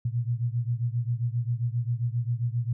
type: beating tone pair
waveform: sine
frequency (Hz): 116.54 / 124.04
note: A#2 / B2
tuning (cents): 0 / +8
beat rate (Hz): 7.5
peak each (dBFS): -27 / -29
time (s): 0.05-2.73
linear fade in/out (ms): 5
effects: none

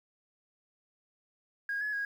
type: tone with pitch steps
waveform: sine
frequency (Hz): 1635 / 1698 / 1644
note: G#6 / G#6 / G#6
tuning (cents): -28 / +38 / -18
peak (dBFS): -30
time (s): 1.69-2.05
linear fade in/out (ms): 2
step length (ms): 120
effects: tanh soft clip ceiling -26 dBFS + 10-bit

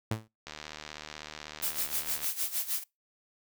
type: tone with exponential decay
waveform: sawtooth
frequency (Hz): 110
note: A2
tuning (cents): 0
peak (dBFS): -23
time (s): 0.11-0.28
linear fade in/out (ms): 5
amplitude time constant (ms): 36
type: click train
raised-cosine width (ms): 0.2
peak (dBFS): -23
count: 136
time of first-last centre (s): 0.47-2.244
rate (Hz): 76.1
type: noise with tremolo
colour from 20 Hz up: blue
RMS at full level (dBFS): -30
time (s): 1.62-2.84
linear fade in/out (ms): 10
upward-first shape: sine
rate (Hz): 6.5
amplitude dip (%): 80
effects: noise-tail reverb RT60 0.2 s tail -22 dB re dry

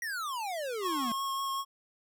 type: exponential sweep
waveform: square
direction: down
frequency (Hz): 1942 to 220.6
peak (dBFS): -34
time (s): 0.02-1.12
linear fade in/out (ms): 2
type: tone with vibrato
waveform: square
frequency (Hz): 1088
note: C#6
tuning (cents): -33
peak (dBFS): -32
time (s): 0.81-1.65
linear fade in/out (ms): 50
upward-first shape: triangle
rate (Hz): 5.3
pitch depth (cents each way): 17
effects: none

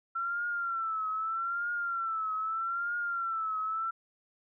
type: tone with vibrato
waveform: sine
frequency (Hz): 1350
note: E6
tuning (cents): +41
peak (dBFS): -30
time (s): 0.15-3.91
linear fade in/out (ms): 10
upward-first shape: triangle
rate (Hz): 0.8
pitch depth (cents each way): 99
effects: none

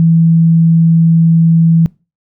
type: tone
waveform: sine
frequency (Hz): 164.81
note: E3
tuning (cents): 0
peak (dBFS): -5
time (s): 0-1.86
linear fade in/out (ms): 0
effects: noise-tail reverb RT60 0.3 s tail -23 dB re dry

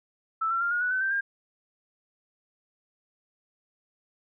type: tone with pitch steps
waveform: sine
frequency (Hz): 1318.5 / 1356.4 / 1395.3 / 1435.3 / 1476.6 / 1518.9 / 1562.5 / 1607.4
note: E6 / E6 / F6 / F6 / F#6 / F#6 / G6 / G6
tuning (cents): 0 / +49 / -2 / +47 / -4 / +45 / -6 / +43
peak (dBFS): -24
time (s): 0.41-1.21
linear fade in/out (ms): 10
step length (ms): 100
effects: none

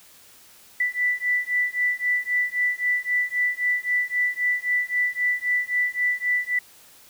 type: beating tone pair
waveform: sine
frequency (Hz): 1975.5 / 1979.3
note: B6 / B6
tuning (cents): 0 / +3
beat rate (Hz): 3.8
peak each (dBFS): -24 / -24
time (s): 0.8-6.59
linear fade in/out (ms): 5
effects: white hiss -51 dBFS RMS until 7.09 s

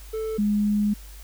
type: tone pair in turn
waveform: triangle / sine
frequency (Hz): 440 / 207.7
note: A4 / G#3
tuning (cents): 0 / 0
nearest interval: octave + minor second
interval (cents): 1300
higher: first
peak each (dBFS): -24 / -19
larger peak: second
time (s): 0.13-0.38 / 0.38-0.94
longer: second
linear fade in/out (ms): 10
effects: added 50 Hz sine -40 dBFS peak until 1.23 s + white hiss -49 dBFS RMS until 1.23 s

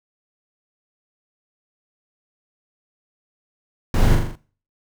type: noise with echo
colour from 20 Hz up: brown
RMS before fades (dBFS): -17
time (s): 3.94-4.15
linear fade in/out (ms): 2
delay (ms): 41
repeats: 5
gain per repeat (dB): -4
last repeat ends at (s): 4.355
effects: noise-tail reverb RT60 0.4 s tail -18 dB re dry

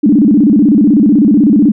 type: tone with vibrato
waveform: sine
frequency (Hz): 250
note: B3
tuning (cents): +21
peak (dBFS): -4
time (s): 0.03-1.72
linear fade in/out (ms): 10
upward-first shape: square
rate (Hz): 16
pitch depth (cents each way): 280
effects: none

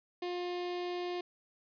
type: tone with notch filter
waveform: sawtooth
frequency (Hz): 355.1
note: F4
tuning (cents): +29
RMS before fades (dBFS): -37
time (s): 0.22-1.21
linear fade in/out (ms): 5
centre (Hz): 1400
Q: 1.6
effects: resampled to 11025 Hz + 11-bit

